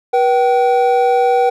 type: tone pair together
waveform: triangle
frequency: 484 / 769.6 Hz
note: B4 / G5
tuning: -35 / -32 cents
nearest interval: minor sixth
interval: 803 cents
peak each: -11 dBFS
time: 0.13-1.5 s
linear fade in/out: 10 ms
effects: none